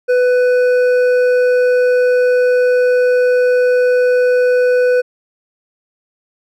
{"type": "tone with hard clipping", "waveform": "sine", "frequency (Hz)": 497.6, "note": "B4", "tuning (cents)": 13, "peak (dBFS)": -11, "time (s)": [0.08, 5.02], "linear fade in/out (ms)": 20, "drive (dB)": 7, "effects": []}